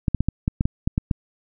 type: clicks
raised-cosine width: 5 ms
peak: -7 dBFS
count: 10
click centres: 0.082 / 0.147 / 0.206 / 0.286 / 0.479 / 0.609 / 0.655 / 0.875 / 0.979 / 1.112 s
effects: none